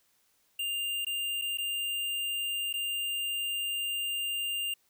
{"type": "tone with dropouts", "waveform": "square", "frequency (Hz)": 2799, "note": "F7", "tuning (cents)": 3, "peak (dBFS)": -31, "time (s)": [0.59, 4.74], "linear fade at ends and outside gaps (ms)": 5, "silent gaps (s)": [[1.049, 1.066], [1.415, 1.419], [1.574, 1.583], [2.729, 2.738]], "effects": ["white hiss -70 dBFS RMS until 4.89 s"]}